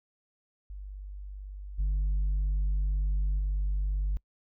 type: tone with level steps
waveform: sine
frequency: 49 Hz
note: G1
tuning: in tune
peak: -38 / -22 / -24 dBFS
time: 0.7-4.17 s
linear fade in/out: 0 ms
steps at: 1.78 / 3.38 s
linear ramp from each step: 20 ms
effects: noise-tail reverb RT60 0.1 s tail -26 dB re dry + tanh soft clip ceiling -24 dBFS